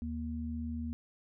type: tone pair together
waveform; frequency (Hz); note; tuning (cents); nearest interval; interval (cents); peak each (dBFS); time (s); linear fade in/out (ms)
sine; 78.76 / 236; D#2 / A#3; +22 / +22; octave + perfect fifth; 1900; -38 / -37; 0.02-0.93; 0
effects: none